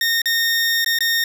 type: tone with dropouts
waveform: 20% pulse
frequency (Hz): 1840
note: A#6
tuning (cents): -23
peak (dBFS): -11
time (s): 0.01-1.24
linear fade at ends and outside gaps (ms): 2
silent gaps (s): 0.218-0.257 / 0.846-0.861 / 0.988-1.006
effects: none